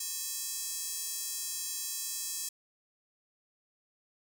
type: tone with high-pass filter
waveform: square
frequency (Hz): 364.3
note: F#4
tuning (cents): -27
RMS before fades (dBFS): -37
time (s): 0-2.49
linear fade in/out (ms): 5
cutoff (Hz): 6900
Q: 1.5
effects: none